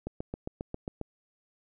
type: click train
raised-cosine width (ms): 2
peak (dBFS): -21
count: 8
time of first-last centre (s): 0.07-1.013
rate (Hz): 7.42
effects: none